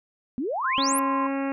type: exponential sweep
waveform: sine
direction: up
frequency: 231.2 to 11840 Hz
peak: -25 dBFS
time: 0.38-0.99 s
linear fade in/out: 0 ms
type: tone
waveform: sine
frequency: 1046.5 Hz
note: C6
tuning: in tune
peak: -24 dBFS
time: 0.64-1.27 s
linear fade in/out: 5 ms
type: harmonic tone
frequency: 273.8 Hz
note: C#4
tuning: 21 cents flat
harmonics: 1 / 2 / 3 / 4 / 5 / 6 / 7 / 8 / 9 / 10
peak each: -26 / -32 / -36 / -38 / -40 / -42 / -43 / -44 / -45 / -46 dBFS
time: 0.78-1.52 s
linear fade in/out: 0 ms
effects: none